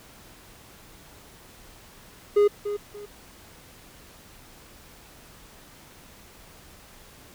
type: tone with echo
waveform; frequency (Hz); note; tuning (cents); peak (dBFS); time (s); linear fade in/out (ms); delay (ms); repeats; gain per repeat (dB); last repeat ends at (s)
triangle; 411.8; G#4; -15; -13; 2.36-2.48; 10; 290; 2; -11; 3.06
effects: pink hiss -50 dBFS RMS until 7.34 s